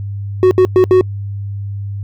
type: tone bursts at uneven times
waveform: triangle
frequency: 370 Hz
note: F#4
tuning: in tune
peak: -3 dBFS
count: 4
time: 0.43-0.51 / 0.58-0.65 / 0.76-0.84 / 0.91-1.01 s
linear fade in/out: 0 ms
effects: noise-tail reverb RT60 0.1 s tail -26 dB re dry + added 100 Hz sine -20 dBFS peak until 2.03 s